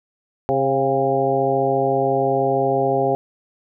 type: harmonic tone with a mistuned harmonic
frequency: 134.5 Hz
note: C3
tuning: 48 cents sharp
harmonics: 1 / 2 / 3 / 4 / 5 / 6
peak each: -27 / -27 / -21 / -22 / -22 / -24 dBFS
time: 0.49-3.15 s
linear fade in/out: 0 ms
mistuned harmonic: 5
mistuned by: +52 cents
effects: none